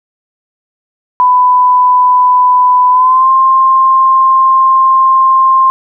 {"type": "tone with pitch glide", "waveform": "sine", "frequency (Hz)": [998, 1055.5], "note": ["B5", "C6"], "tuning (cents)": [18, 15], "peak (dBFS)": -4, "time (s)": [1.2, 5.7], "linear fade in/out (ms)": 0, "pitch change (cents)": 97, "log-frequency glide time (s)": [2.9, 3.3], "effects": []}